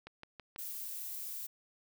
click train, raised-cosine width 0.3 ms, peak -31 dBFS, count 4, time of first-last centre 0.07-0.561 s, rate 6.11 Hz
violet noise, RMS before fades -42 dBFS, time 0.58-1.47 s, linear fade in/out 10 ms
effects none

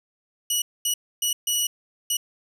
15% pulse tone bursts at uneven times, 2929 Hz, F#7, 18 cents flat, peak -14 dBFS, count 5, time 0.5-0.62 / 0.85-0.94 / 1.22-1.33 / 1.47-1.67 / 2.1-2.17 s, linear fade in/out 5 ms, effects none

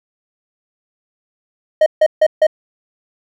triangle tone bursts, 622.3 Hz, D#5, in tune, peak -5 dBFS, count 4, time 1.81-2.468 s, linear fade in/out 5 ms, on 52 ms, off 150 ms, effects none

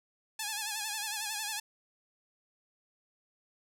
5% pulse tone with vibrato, 851 Hz, G#5, 42 cents sharp, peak -22 dBFS, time 0.39-1.6 s, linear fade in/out 5 ms, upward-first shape sine, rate 11 Hz, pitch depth 73 cents each way, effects none

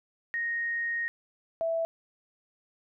sine tone pair in turn, 1864.7 / 659.3 Hz, A#6 / E5, 0 / 0 cents, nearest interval octave + tritone, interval 1800 cents, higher first, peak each -28 / -26 dBFS, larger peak second, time 0.34-1.08 / 1.61-1.85 s, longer first, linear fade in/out 0 ms, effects none

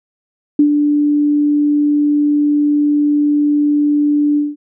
sine tone with ADSR envelope, 293.7 Hz, D4, in tune, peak -5 dBFS, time 0.59-4.56 s, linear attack 4 ms, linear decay 87 ms, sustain -5 dB, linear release 190 ms, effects none

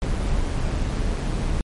brown noise with amplitude modulation, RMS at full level -21 dBFS, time 0.02-1.61 s, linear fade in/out 0 ms, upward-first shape sine, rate 159 Hz, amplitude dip 40%, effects MP3 48 kbps

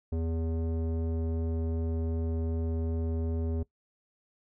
square tone with low-pass filter, 81.7 Hz, E2, 15 cents flat, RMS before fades -31 dBFS, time 0.12-3.63 s, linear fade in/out 5 ms, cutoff 440 Hz, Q 1.4, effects noise-tail reverb RT60 0.1 s tail -19 dB re dry

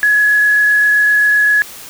sine tone with frequency modulation, 1688 Hz, G#6, 28 cents sharp, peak -8 dBFS, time 0.03-1.62 s, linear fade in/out 0 ms, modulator 27.7 Hz, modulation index 0.58, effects white hiss -33 dBFS RMS until 1.89 s

